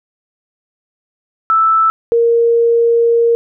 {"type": "tone pair in turn", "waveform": "sine", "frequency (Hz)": [1318.5, 466.2], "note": ["E6", "A#4"], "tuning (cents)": [0, 0], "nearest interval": "octave + tritone", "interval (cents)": 1800, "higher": "first", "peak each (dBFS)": -8, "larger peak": "neither", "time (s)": [[1.5, 1.9], [2.12, 3.35]], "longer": "second", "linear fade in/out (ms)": 0, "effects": []}